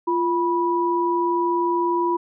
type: tone pair together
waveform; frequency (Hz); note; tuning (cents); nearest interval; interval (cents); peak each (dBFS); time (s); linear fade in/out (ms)
sine; 346.2 / 979.2; F4 / B5; -15 / -15; octave + tritone; 1800; -21; 0.07-2.17; 10
effects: none